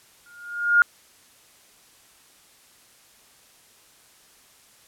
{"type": "tone with exponential growth", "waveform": "sine", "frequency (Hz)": 1420, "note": "F6", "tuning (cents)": 28, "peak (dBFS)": -10, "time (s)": [0.26, 0.82], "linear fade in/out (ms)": 1, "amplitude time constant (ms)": 120, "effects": ["white hiss -55 dBFS RMS until 4.87 s", "low-pass 12000 Hz 12 dB/octave"]}